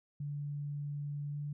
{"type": "tone with pitch glide", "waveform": "sine", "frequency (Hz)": [144.9, 146.08], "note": ["D3", "D3"], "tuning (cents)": [-23, -9], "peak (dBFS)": -36, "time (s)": [0.2, 1.53], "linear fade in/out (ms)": 5, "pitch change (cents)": 14, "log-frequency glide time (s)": [1.3, 1.37], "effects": []}